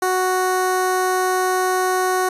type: tone with notch filter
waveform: 15% pulse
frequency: 370 Hz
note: F#4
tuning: in tune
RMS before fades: -19 dBFS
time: 0.02-2.29 s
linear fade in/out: 5 ms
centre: 3300 Hz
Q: 1.5
effects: resampled to 32000 Hz